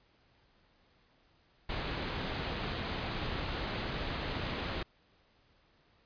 pink low-pass noise, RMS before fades -37 dBFS, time 1.69-4.83 s, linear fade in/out 5 ms, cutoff 4500 Hz, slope 48 dB/octave, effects pink hiss -68 dBFS RMS until 6.05 s + resampled to 11025 Hz

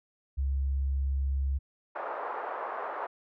sine tone, 68.1 Hz, C#2, 30 cents flat, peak -26 dBFS, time 0.37-1.59 s, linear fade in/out 20 ms
white band-pass noise, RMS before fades -36 dBFS, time 1.95-3.07 s, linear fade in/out 10 ms, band 480 to 1200 Hz, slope 24 dB/octave
effects none

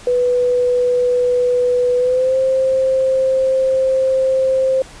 sine tone with pitch glide, 493.9 to 526.3 Hz, B4 to C5, 0 to +10 cents, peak -12 dBFS, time 0.07-4.82 s, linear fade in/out 2 ms, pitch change +110 cents, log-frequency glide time 1.97-2.37 s, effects pink hiss -39 dBFS RMS until 5 s + resampled to 22050 Hz

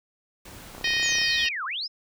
pink noise, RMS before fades -44 dBFS, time 0.45-1.47 s, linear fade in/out 5 ms
click train, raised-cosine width 1 ms, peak -26 dBFS, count 16, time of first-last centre 0.75-1.216 s, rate 32.2 Hz
harmonic tone, 622.3 Hz, D#5, in tune, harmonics 3 / 4 / 5 / 6 / 7 / 8 / 9, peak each -26 / -28 / -30 / -32 / -33 / -34 / -35 dBFS, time 0.84-1.49 s, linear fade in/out 5 ms
sine linear two-way sweep, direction down then up, 7150 to 1020 to 5380 Hz, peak -28 dBFS, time 1.02-1.88 s, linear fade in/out 20 ms, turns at 1.65 s
effects none

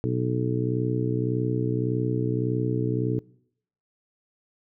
harmonic tone, 61.74 Hz, B1, in tune, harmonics 2 / 3 / 4 / 5 / 6 / 7, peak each -26 / -33 / -33 / -30 / -34 / -31 dBFS, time 0.04-3.19 s, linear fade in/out 0 ms, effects noise-tail reverb RT60 0.7 s tail -23 dB re dry

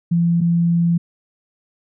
sine tone pair in turn, 170.1 / 170.1 Hz, F3 / F3, -45 / -45 cents, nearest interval unison, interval 0 cents, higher neither, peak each -13 dBFS, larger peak neither, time 0.11-0.41 / 0.41-0.98 s, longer second, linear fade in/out 10 ms, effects none

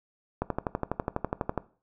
click train, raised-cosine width 1 ms, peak -13 dBFS, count 15, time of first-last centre 0.42-1.577 s, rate 12.1 Hz, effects noise-tail reverb RT60 0.4 s tail -18 dB re dry

